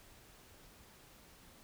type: silence
effects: pink hiss -60 dBFS RMS until 1.63 s